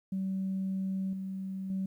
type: tone with level steps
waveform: sine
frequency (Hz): 191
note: G3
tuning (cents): -45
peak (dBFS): -29 / -34 / -29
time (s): 0.12-1.86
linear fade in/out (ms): 5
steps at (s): 1.13 / 1.7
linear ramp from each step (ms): 2
effects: tanh soft clip ceiling -26 dBFS + 11-bit